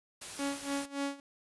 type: noise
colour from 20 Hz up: white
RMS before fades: -43 dBFS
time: 0.21-0.86 s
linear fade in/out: 10 ms
type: tone with tremolo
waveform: sawtooth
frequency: 280 Hz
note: C#4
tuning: 18 cents sharp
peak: -27 dBFS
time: 0.39-1.2 s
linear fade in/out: 2 ms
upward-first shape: sine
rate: 3.5 Hz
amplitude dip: 90%
effects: resampled to 24000 Hz